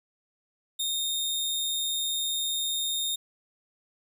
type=tone; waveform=sawtooth; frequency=3675 Hz; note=A#7; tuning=25 cents flat; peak=-24 dBFS; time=0.79-3.16 s; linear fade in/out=10 ms; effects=none